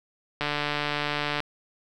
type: click train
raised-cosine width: 0.3 ms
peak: -11 dBFS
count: 147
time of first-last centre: 0.41-1.403 s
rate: 147 Hz
effects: none